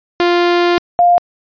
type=tone pair in turn; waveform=sawtooth / sine; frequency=349.2 / 702 Hz; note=F4 / F5; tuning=0 / +9 cents; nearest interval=octave; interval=1209 cents; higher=second; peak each=-6 dBFS; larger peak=neither; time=0.2-0.78 / 0.99-1.18 s; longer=first; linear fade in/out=0 ms; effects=resampled to 11025 Hz